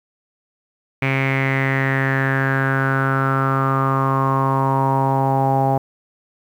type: tone with low-pass filter sweep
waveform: sawtooth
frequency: 134.7 Hz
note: C#3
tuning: 49 cents flat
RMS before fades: -18 dBFS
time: 1.02-5.78 s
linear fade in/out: 5 ms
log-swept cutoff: 2300 to 770 Hz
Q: 7.2
effects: 8-bit